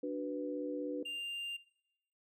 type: chord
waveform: sine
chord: B minor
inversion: first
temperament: equal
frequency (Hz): 293.7 / 370 / 493.9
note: D4 / F#4 / B4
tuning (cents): 0 / 0 / 0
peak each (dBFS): -38 / -43 / -39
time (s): 0.03-1.03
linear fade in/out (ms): 5
type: tone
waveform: triangle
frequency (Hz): 2794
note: F7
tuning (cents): 0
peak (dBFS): -37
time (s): 1.05-1.57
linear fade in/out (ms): 10
effects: noise-tail reverb RT60 0.8 s tail -19 dB re dry